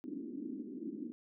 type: band-pass noise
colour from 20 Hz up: pink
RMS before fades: -43 dBFS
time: 0.04-1.12 s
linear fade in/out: 0 ms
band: 230 to 330 Hz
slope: 48 dB/octave
effects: none